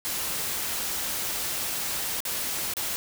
white noise with dropouts, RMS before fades -30 dBFS, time 0.05-2.96 s, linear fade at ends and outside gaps 0 ms, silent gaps 2.204-2.252 / 2.737-2.768 s, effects none

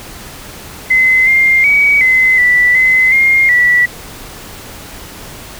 sine tone with pitch steps, 2046 / 2109 / 2265 / 2044 / 1970 / 2041 / 2125 / 1954 Hz, C7 / C7 / C#7 / C7 / B6 / C7 / C7 / B6, -39 / +13 / +37 / -41 / -5 / -44 / +26 / -19 cents, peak -6 dBFS, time 0.9-3.86 s, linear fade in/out 10 ms, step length 370 ms, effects pink hiss -31 dBFS RMS until 5.59 s

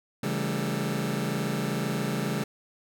sawtooth chord, A dominant seventh, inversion first, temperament just, 137.5 / 165 / 198 / 220 Hz, C#3 / E3 / G3 / A3, -14 / +2 / +18 / 0 cents, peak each -28 / -29 / -28 / -29 dBFS, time 0.23-2.44 s, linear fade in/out 5 ms, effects none

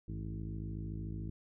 harmonic tone with a mistuned harmonic, 53.6 Hz, A1, 45 cents flat, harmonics 1 / 2 / 3 / 4 / 5 / 6 / 7 / 8, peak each -43 / -42 / -44 / -49 / -54 / -49 / -61 / -62 dBFS, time 0.08-1.3 s, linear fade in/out 5 ms, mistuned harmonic 2, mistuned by -96 cents, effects none

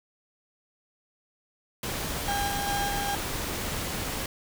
pink noise, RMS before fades -32 dBFS, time 1.83-4.26 s, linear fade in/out 2 ms
35% pulse tone with tremolo, 806 Hz, G5, 48 cents sharp, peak -26 dBFS, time 2.28-3.15 s, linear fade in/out 2 ms, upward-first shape square, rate 2.5 Hz, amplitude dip 30%
effects none

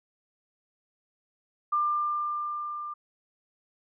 sine tone with level ramp, 1194 Hz, D6, 28 cents sharp, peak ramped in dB -22 to -34 dBFS, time 1.72-2.94 s, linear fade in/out 10 ms, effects none

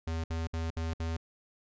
square tone bursts, 81.8 Hz, E2, 13 cents flat, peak -32 dBFS, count 5, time 0.07-1.168 s, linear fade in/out 5 ms, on 170 ms, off 62 ms, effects resampled to 16000 Hz

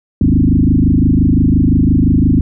sine tone with frequency modulation, 170 Hz, F3, 46 cents flat, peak -7 dBFS, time 0.21-2.41 s, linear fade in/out 2 ms, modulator 25.8 Hz, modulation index 4.7, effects none

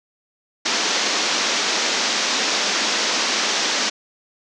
white band-pass noise, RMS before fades -21 dBFS, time 0.65-3.9 s, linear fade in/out 10 ms, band 200 to 6400 Hz, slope 48 dB/octave, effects none

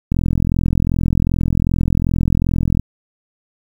click train, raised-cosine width 5 ms, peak -4 dBFS, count 115, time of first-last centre 0.12-2.796 s, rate 42.6 Hz, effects 7-bit

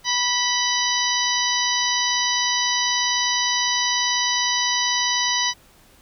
harmonic tone with a mistuned harmonic, 979 Hz, B5, 15 cents flat, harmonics 1 / 2 / 3 / 4 / 5 / 6, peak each -26 / -26 / -26 / -26 / -26 / -26 dBFS, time 0.04-5.54 s, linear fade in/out 50 ms, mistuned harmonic 3, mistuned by +48 cents, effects pink hiss -53 dBFS RMS until 6.01 s

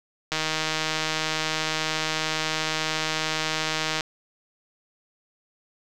click train, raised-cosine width 0.2 ms, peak -8 dBFS, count 580, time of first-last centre 0.32-4.008 s, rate 157 Hz, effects none

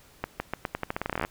accelerating click train, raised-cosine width 0.5 ms, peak -13 dBFS, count 19, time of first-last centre 0.24-1.249 s, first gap 160 ms, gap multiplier 0.85, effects pink hiss -56 dBFS RMS until 1.3 s

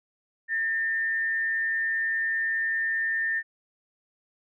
sine tone with frequency modulation, 1805 Hz, A6, 44 cents sharp, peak -24 dBFS, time 0.48-3.43 s, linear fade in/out 50 ms, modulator 128 Hz, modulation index 0.36, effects none

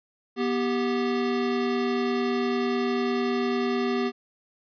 square tone pair together, 243.5 / 392.5 Hz, B3 / G4, -24 / +2 cents, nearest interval minor sixth, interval 826 cents, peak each -27 / -27 dBFS, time 0.36-4.12 s, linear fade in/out 50 ms, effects resampled to 11025 Hz

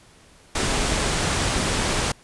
pink low-pass noise, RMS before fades -23 dBFS, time 0.55-2.12 s, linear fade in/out 5 ms, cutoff 10000 Hz, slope 48 dB/octave, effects pink hiss -52 dBFS RMS until 2.23 s + resampled to 24000 Hz

